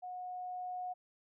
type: tone with level ramp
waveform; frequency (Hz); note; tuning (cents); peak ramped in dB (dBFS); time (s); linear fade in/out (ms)
sine; 728; F#5; -28; -41 to -37; 0.02-0.94; 20
effects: none